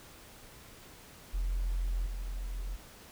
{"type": "tone with level steps", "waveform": "sine", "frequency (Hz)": 43.31, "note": "F1", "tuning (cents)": -14, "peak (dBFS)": [-28, -34], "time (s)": [1.33, 2.77], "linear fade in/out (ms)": 20, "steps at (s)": 2.06, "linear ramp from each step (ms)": 2, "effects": ["tanh soft clip ceiling -24 dBFS", "pink hiss -53 dBFS RMS until 3.11 s"]}